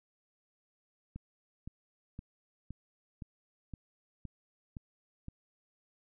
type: click train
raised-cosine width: 5 ms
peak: -30 dBFS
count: 9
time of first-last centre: 1.16-5.284 s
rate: 1.94 Hz
effects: none